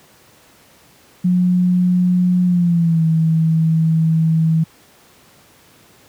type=tone with pitch glide; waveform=sine; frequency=180 to 161.29 Hz; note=F#3 to E3; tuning=-47 to -37 cents; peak=-11 dBFS; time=1.24-4.64 s; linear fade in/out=10 ms; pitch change=-190 cents; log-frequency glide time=2.45-3.04 s; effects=pink hiss -49 dBFS RMS until 6.08 s + high-pass 100 Hz 12 dB/octave